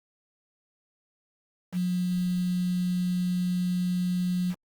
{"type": "tone with quantisation", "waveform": "sine", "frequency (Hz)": 180, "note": "F#3", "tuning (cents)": -47, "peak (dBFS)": -24, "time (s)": [1.72, 4.55], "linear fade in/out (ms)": 50, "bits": 7, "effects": ["Opus 48 kbps"]}